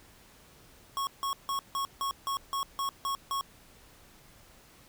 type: tone bursts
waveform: square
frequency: 1100 Hz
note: C#6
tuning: 14 cents flat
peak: -30 dBFS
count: 10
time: 0.97-3.41 s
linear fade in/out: 0 ms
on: 100 ms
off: 160 ms
effects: pink hiss -57 dBFS RMS until 4.88 s